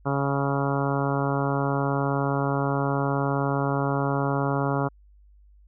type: harmonic tone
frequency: 139.2 Hz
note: C#3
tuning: 8 cents sharp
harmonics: 1 / 2 / 3 / 4 / 5 / 6 / 7 / 8 / 9 / 10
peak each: -26 / -29 / -31 / -32 / -33 / -34 / -34 / -35 / -36 / -36 dBFS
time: 0.05-4.89 s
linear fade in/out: 20 ms
effects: added 50 Hz sine -51 dBFS peak until 5.67 s